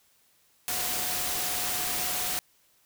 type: tone in noise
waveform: sine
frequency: 726 Hz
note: F#5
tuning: 33 cents flat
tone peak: -41 dBFS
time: 0.68-2.39 s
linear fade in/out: 0 ms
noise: white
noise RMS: -30 dBFS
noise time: 0.68-2.39 s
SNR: -14 dB
effects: white hiss -65 dBFS RMS until 2.85 s